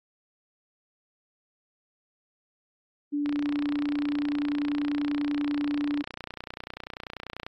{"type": "tone", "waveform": "sine", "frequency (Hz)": 290.6, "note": "D4", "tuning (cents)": -18, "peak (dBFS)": -25, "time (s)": [3.12, 6.03], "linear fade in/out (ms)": 20}
{"type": "click train", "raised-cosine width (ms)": 0.3, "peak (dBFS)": -20, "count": 128, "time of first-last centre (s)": [3.26, 7.465], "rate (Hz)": 30.2}
{"effects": ["AAC 32 kbps"]}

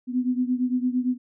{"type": "beating tone pair", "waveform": "sine", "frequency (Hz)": [248.3, 257.1], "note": ["B3", "C4"], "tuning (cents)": [9, -30], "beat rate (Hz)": 8.8, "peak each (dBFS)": [-23, -26], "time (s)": [0.07, 1.18], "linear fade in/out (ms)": 50, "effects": []}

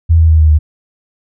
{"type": "tone with pitch steps", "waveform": "sine", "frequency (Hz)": [82.41, 80.85, 79.33, 77.83, 76.36], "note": ["E2", "E2", "D#2", "D#2", "D#2"], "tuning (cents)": [0, -33, 34, 1, -32], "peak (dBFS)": -4, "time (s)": [0.09, 0.59], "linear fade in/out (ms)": 20, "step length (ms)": 100, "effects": []}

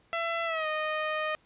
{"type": "tone with pitch glide", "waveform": "15% pulse", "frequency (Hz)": [670, 618], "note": ["E5", "D#5"], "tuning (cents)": [28, -12], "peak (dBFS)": -22, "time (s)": [0.13, 1.35], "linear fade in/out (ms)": 0, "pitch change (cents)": -140, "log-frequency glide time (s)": [0.45, 0.67], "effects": ["pink hiss -65 dBFS RMS until 1.45 s", "resampled to 8000 Hz"]}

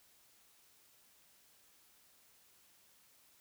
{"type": "silence", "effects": ["white hiss -67 dBFS RMS until 3.4 s"]}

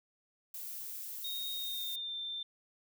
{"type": "noise", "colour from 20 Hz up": "violet", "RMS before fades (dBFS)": -43, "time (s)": [0.54, 1.96], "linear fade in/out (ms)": 5}
{"type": "tone with pitch glide", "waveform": "sine", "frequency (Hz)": [3729, 3573], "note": ["A#7", "A7"], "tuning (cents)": [0, 26], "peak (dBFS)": -37, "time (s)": [1.24, 2.43], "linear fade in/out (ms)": 5, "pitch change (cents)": -74, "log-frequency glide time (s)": [1.55, 2.14]}
{"effects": []}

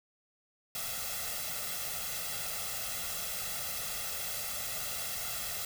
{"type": "noise with comb filter", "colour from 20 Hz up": "white", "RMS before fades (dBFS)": -37, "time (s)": [0.75, 5.65], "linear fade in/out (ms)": 2, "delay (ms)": 1.5, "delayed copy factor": 0.85, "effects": []}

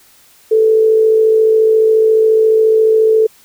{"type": "tone with amplitude modulation", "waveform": "sine", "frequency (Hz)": 440, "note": "A4", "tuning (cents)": 0, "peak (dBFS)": -5, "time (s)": [0.51, 3.27], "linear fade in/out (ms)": 10, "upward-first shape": "sine", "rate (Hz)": 54.3, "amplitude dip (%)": 40, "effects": ["white hiss -47 dBFS RMS until 3.44 s"]}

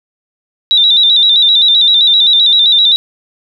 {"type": "tone with vibrato", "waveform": "sine", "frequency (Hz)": 3729, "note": "A#7", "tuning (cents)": 0, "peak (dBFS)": -5, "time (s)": [0.71, 2.96], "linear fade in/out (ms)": 0, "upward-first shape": "square", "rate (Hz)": 7.7, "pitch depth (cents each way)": 66, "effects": []}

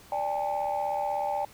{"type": "chord", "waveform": "sine", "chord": "D suspended fourth", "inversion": "none", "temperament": "equal with one note detuned", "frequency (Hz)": [587.3, 803.7, 880], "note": ["D5", "G5", "A5"], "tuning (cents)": [0, 43, 0], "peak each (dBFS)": [-31, -28, -32], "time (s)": [0.12, 1.45], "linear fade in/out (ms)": 2, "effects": ["tanh soft clip ceiling -21 dBFS", "pink hiss -53 dBFS RMS until 1.53 s"]}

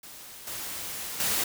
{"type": "noise with level steps", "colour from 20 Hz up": "white", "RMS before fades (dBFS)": [-45, -36, -27], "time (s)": [0.03, 1.44], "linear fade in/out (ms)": 5, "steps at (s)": [0.47, 1.2], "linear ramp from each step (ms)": 2, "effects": []}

